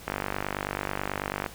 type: click train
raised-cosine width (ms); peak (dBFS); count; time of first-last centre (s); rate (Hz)
0.5; -13; 69; 0.08-1.462; 49.2
effects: pink hiss -46 dBFS RMS until 1.54 s